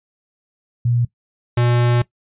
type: tone pair in turn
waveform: sine / square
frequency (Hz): 120 / 120.63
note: B2 / B2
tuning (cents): -49 / -40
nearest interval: unison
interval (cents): 9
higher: second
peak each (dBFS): -14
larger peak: neither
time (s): 0.85-1.05 / 1.57-2.02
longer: second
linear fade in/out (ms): 5
effects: noise-tail reverb RT60 0.1 s tail -19 dB re dry + resampled to 8000 Hz